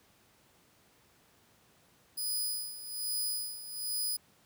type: tone with tremolo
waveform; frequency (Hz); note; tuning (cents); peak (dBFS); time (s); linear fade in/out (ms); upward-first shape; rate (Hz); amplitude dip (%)
10% pulse; 4978; D#8; 0; -24; 2.17-4.17; 10; sine; 1.2; 75
effects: pink hiss -65 dBFS RMS until 4.45 s + high-pass 80 Hz 12 dB/octave